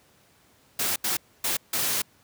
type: noise bursts at uneven times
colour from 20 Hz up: white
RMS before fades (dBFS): -26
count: 4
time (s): 0.79-0.96 / 1.04-1.17 / 1.44-1.57 / 1.73-2.02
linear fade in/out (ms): 5
effects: pink hiss -60 dBFS RMS until 2.23 s + high-pass 80 Hz 12 dB/octave